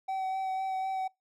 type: tone with vibrato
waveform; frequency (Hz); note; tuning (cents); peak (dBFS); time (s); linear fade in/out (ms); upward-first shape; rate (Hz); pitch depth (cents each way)
triangle; 762; G5; -49; -28; 0.08-1.08; 10; sine; 4; 14
effects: noise-tail reverb RT60 0.2 s tail -25 dB re dry